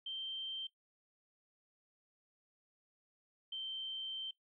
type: tone pair in turn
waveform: sine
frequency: 3135 / 3119 Hz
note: G7 / G7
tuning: -1 / -9 cents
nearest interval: unison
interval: 8 cents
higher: first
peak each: -39 / -39 dBFS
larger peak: neither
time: 0.06-0.67 / 3.52-4.31 s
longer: second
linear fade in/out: 5 ms
effects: noise-tail reverb RT60 0.1 s tail -17 dB re dry

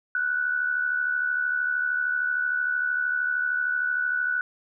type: tone with amplitude modulation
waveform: sine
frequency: 1480 Hz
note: F#6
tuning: in tune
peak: -20 dBFS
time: 0.15-4.41 s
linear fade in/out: 2 ms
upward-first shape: sine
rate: 73.1 Hz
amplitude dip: 60%
effects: none

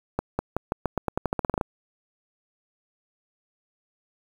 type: accelerating click train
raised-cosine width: 1 ms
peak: -10 dBFS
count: 16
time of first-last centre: 0.19-1.612 s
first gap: 200 ms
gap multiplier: 0.88
effects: 7-bit

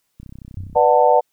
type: click train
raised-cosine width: 5 ms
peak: -25 dBFS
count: 19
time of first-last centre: 0.2-0.761 s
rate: 32.1 Hz
type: tone with exponential decay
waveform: sine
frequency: 92.3 Hz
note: F#2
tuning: 4 cents flat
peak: -25 dBFS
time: 0.57-1.03 s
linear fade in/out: 0 ms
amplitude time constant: 100 ms
type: chord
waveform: sine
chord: B minor seventh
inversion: none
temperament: just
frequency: 493.9 / 592.7 / 740.8 / 889 Hz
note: B4 / D5 / F#5 / A5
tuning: 0 / +16 / +2 / +18 cents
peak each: -16 dBFS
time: 0.75-1.21 s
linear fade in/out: 20 ms
effects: white hiss -70 dBFS RMS until 1.32 s

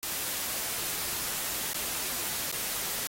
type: noise with dropouts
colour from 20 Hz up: white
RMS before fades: -33 dBFS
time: 0.03-3.07 s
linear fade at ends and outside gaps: 0 ms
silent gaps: 1.733-1.744 / 2.515-2.525 s
effects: AAC 48 kbps

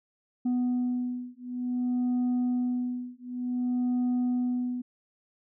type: beating tone pair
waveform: sine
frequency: 247.4 / 247.95 Hz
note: B3 / B3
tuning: +3 / +7 cents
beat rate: 0.55 Hz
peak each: -27 dBFS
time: 0.45-4.82 s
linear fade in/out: 10 ms
effects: tanh soft clip ceiling -23 dBFS

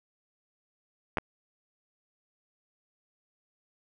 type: clicks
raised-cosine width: 0.5 ms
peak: -13 dBFS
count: 2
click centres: 1.172 / 1.184 s
effects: none

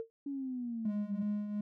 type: tone with exponential decay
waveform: sine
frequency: 454.1 Hz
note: A#4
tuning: 45 cents flat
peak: -32 dBFS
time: 0-0.1 s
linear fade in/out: 0 ms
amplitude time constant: 21 ms
type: exponential sweep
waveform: sine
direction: down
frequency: 285.2 to 188.3 Hz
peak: -35 dBFS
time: 0.26-1.23 s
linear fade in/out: 5 ms
type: tone with tremolo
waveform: triangle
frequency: 207.7 Hz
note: G#3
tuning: in tune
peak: -27 dBFS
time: 0.85-1.61 s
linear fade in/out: 5 ms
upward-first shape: triangle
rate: 2.8 Hz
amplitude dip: 65%
effects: tanh soft clip ceiling -26 dBFS

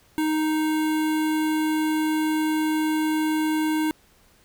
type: tone with notch filter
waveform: square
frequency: 311.1 Hz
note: D#4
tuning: in tune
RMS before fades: -23 dBFS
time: 0.18-3.91 s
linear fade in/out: 0 ms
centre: 5400 Hz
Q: 1.5
effects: pink hiss -58 dBFS RMS until 4.44 s

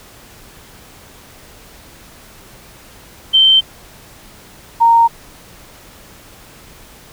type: tone pair in turn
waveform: sine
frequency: 3113 / 925.5 Hz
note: G7 / A#5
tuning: -13 / -13 cents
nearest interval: octave + major sixth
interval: 2100 cents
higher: first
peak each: -6 dBFS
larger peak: neither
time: 3.33-3.61 / 4.8-5.08 s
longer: neither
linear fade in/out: 20 ms
effects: pink hiss -41 dBFS RMS until 7.12 s

